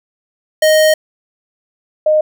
square / sine tone pair in turn, 622.3 / 615.9 Hz, D#5 / D#5, 0 / -18 cents, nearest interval unison, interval 18 cents, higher first, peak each -8 dBFS, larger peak neither, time 0.62-0.94 / 2.06-2.21 s, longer first, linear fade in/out 5 ms, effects none

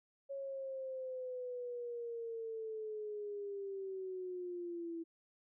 sine linear sweep, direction down, 553 to 329.6 Hz, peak -40 dBFS, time 0.29-5.04 s, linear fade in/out 20 ms, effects none

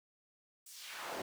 brown noise with high-pass filter sweep, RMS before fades -45 dBFS, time 0.66-1.22 s, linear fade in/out 5 ms, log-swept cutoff 8900 to 360 Hz, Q 1.2, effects none

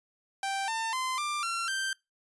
sawtooth tone with pitch steps, 783 / 899.4 / 1033.2 / 1186.8 / 1363.3 / 1566 Hz, G5 / A5 / C6 / D6 / F6 / G6, -2 / +38 / -22 / +18 / -42 / -2 cents, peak -26 dBFS, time 0.43-1.93 s, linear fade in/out 2 ms, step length 250 ms, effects noise-tail reverb RT60 0.2 s tail -23 dB re dry + resampled to 24000 Hz

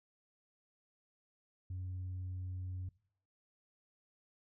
sine tone, 91.9 Hz, F#2, 11 cents flat, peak -37 dBFS, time 1.7-2.89 s, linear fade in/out 5 ms, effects noise-tail reverb RT60 0.6 s tail -23 dB re dry + tanh soft clip ceiling -37 dBFS

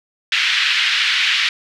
white band-pass noise, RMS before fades -17 dBFS, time 0.32-1.49 s, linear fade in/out 2 ms, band 1700 to 3600 Hz, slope 24 dB/octave, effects none

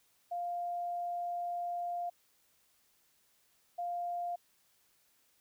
sine tone bursts at uneven times, 700 Hz, F5, 4 cents sharp, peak -34 dBFS, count 2, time 0.31-2.1 / 3.78-4.36 s, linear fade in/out 10 ms, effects white hiss -71 dBFS RMS until 5.4 s

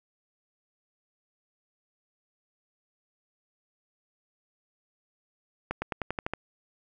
accelerating click train, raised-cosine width 0.5 ms, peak -15 dBFS, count 8, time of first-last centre 5.71-6.336 s, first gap 110 ms, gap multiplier 0.93, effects none

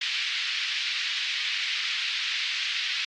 pink band-pass noise, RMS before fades -29 dBFS, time 0.01-3.05 s, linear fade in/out 5 ms, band 2200 to 4400 Hz, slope 24 dB/octave, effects low-pass 7000 Hz 12 dB/octave + AAC 48 kbps

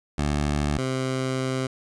15% pulse tone pair in turn, 73.42 / 130.82 Hz, D2 / C3, 0 / 0 cents, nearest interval minor seventh, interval 1000 cents, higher second, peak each -16 / -18 dBFS, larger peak first, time 0.18-0.78 / 0.78-1.67 s, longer second, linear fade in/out 5 ms, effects resampled to 22050 Hz

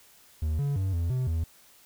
triangle tone with pitch steps, 77.6 / 141.9 / 95.5 / 84.6 / 128.1 / 81.6 Hz, D#2 / C#3 / G2 / E2 / C3 / E2, -4 / +41 / -45 / +45 / -36 / -17 cents, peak -23 dBFS, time 0.42-1.44 s, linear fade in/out 5 ms, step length 170 ms, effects white hiss -57 dBFS RMS until 1.85 s

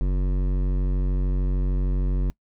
sine tone with hard clipping, 46.55 Hz, F#1, 11 cents sharp, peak -22 dBFS, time 0.01-2.3 s, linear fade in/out 0 ms, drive 14 dB, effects noise-tail reverb RT60 0.1 s tail -24 dB re dry

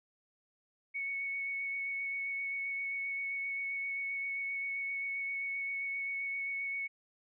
sine tone with vibrato, 2217 Hz, C#7, in tune, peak -34 dBFS, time 0.94-6.88 s, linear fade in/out 20 ms, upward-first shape sine, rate 7.6 Hz, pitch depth 11 cents each way, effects none

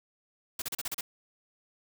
white noise bursts, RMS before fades -34 dBFS, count 7, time 0.59-1.01 s, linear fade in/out 5 ms, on 30 ms, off 35 ms, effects none

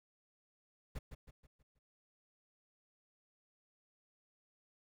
brown noise with echo, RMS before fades -41 dBFS, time 0.95-0.99 s, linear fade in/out 10 ms, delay 160 ms, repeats 5, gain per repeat -7 dB, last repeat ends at 1.79 s, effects none

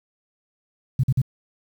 sine tone bursts, 130 Hz, C3, 11 cents flat, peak -15 dBFS, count 3, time 0.99-1.217 s, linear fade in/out 5 ms, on 45 ms, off 46 ms, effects 8-bit

